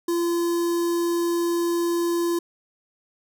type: tone with notch filter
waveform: square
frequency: 342.2 Hz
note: F4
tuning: 35 cents flat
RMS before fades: -23 dBFS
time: 0.08-2.39 s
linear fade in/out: 5 ms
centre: 2300 Hz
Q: 0.69
effects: none